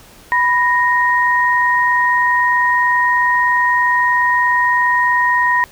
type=tone pair together; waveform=sine; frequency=987.8 / 1864.7 Hz; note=B5 / A#6; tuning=0 / 0 cents; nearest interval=major seventh; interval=1100 cents; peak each=-14 dBFS; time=0.32-5.64 s; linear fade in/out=0 ms; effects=pink hiss -43 dBFS RMS until 5.71 s